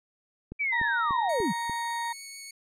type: click train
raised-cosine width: 3 ms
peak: -25 dBFS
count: 5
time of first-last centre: 0.52-1.696 s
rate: 3.4 Hz
type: linear sweep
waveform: sine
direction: down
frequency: 2349 to 140 Hz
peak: -25 dBFS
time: 0.59-1.53 s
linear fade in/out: 20 ms
type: harmonic tone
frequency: 935 Hz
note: A#5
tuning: 5 cents sharp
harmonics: 1 / 2 / 4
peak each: -30 / -36 / -42 dBFS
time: 0.72-2.13 s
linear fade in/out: 10 ms
type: tone with vibrato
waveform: 10% pulse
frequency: 2217 Hz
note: C#7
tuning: in tune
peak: -31 dBFS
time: 1.29-2.51 s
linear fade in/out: 5 ms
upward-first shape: triangle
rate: 6.7 Hz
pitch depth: 9 cents each way
effects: low-pass 11000 Hz 12 dB/octave